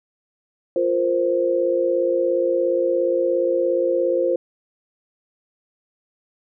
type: chord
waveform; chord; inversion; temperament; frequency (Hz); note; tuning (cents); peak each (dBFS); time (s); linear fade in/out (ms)
sine; F suspended fourth; none; equal; 349.2 / 466.2 / 523.3; F4 / Bb4 / C5; 0 / 0 / 0; -22 / -25 / -19; 0.76-4.36; 2
effects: none

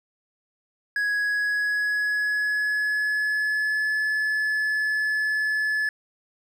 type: tone with pitch glide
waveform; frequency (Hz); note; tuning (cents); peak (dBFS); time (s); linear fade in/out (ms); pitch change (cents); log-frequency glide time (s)
triangle; 1667 to 1720.8; G#6 to A6; +6 to -39; -20; 0.96-5.89; 2; +55; 1.16-3.91
effects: none

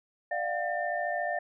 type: tone cluster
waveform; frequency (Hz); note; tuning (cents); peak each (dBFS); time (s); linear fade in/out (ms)
sine; 593 / 701 / 755 / 1798; D5 / F5 / F#5 / A6; +17 / +6 / +35 / +37; -34 / -32 / -38 / -34; 0.31-1.39; 5
effects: none

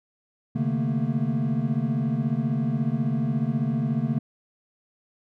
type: tone cluster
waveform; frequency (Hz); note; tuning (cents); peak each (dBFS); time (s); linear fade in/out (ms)
triangle; 133.9 / 150.2 / 219.9 / 234.5; C3 / D3 / A3 / A#3; +40 / +39 / -1 / +11; -26; 0.55-4.19; 10
effects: none

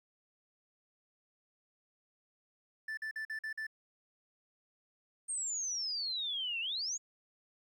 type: tone bursts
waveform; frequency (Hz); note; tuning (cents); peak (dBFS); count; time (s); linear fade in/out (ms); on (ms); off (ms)
triangle; 1760; A6; 0; -35; 6; 2.88-3.668; 5; 93; 46
type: exponential two-way sweep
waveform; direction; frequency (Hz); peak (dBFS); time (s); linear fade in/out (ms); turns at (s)
sine; down then up; 8760 to 2637 to 6980; -34; 5.28-6.98; 20; 6.6
effects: 12-bit

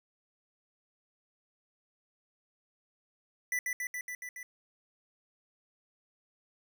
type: tone with echo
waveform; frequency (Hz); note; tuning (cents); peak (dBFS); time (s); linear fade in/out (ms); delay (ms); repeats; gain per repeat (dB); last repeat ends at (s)
square; 1982; B6; +6; -30; 3.52-3.59; 2; 140; 6; -2; 4.43
effects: 11-bit

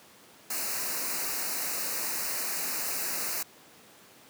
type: band-stop noise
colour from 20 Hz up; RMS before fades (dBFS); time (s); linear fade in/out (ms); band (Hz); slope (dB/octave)
white; -32; 0.5-3.43; 5; 2800 to 4000; 96
effects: pink hiss -54 dBFS RMS until 4.29 s + high-pass 200 Hz 12 dB/octave

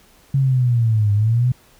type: linear two-way sweep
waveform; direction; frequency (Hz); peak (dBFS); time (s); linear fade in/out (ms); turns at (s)
sine; down then up; 138.59 to 101.3 to 128.3; -13; 0.34-1.52; 5; 1.13
effects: pink hiss -52 dBFS RMS until 1.79 s

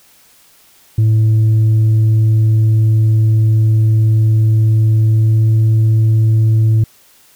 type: tone with pitch glide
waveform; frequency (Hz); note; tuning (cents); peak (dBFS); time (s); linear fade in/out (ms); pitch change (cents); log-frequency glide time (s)
sine; 109.8 to 110.5; A2 to A2; -3 to +8; -5; 0.98-6.84; 5; +11; 4.99-5.5
effects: tanh soft clip ceiling -7 dBFS + white hiss -48 dBFS RMS until 7.35 s

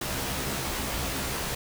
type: noise with comb filter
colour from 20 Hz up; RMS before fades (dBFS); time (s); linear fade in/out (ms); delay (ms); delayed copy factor
pink; -31; 0.01-1.55; 5; 15; +0.8
effects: none

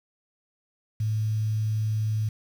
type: tone with quantisation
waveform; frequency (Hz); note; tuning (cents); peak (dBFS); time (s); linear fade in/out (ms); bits
sine; 108.5; A2; -24; -23; 1-2.29; 5; 8
effects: none

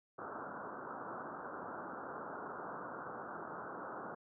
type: low-pass noise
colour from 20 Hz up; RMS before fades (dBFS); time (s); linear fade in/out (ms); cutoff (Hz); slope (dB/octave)
white; -45; 0.18-4.15; 10; 1500; 96
effects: high-pass 200 Hz 12 dB/octave

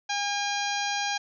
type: harmonic tone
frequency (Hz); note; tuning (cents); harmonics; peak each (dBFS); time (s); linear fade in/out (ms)
810; G#5; -43; 1 / 2 / 3 / 4 / 5 / 6 / 7 / 8; -30 / -33 / -35 / -36 / -37 / -38 / -38 / -39; 0.09-1.18; 10
effects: none

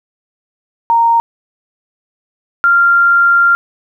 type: tone pair in turn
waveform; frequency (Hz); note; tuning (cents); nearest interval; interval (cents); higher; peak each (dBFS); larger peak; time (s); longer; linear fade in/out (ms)
sine; 927 / 1388.9; A#5 / F6; -10 / -10; perfect fifth; 700; second; -7 / -6; second; 0.9-1.2 / 2.64-3.55; second; 0
effects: 8-bit

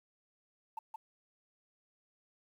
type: tone with echo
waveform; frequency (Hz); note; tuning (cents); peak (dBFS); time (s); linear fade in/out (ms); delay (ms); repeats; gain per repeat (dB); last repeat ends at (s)
sine; 886; A5; +12; -36; 0.77-0.79; 5; 170; 1; -3; 0.96
effects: tanh soft clip ceiling -34 dBFS + 11-bit

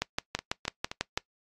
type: two click trains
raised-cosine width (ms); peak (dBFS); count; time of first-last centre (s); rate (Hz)
0.2; -17 / -10; 4 / 8; 0.39-1.177 / 0.02-1.175; 3.81 / 6.06
effects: noise-tail reverb RT60 0.1 s tail -23 dB re dry + AAC 32 kbps

